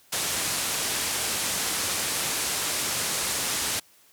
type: low-pass noise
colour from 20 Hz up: white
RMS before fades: -28 dBFS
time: 0.12-3.8 s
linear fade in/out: 10 ms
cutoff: 11000 Hz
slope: 24 dB/octave
effects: white hiss -58 dBFS RMS until 4.12 s + high-pass 60 Hz 12 dB/octave